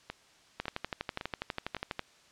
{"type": "two click trains", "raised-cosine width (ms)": 0.3, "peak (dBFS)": [-21, -17], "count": [4, 18], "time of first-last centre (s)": [[0.1, 1.767], [0.6, 1.993]], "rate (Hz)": [1.8, 12.2], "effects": ["white hiss -61 dBFS RMS until 2.31 s", "low-pass 6000 Hz 12 dB/octave"]}